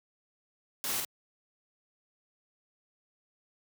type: noise with echo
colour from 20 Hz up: white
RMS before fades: -34 dBFS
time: 0.84-1 s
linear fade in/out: 0 ms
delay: 49 ms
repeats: 1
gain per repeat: -2 dB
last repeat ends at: 1.049 s
effects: high-pass 100 Hz 12 dB/octave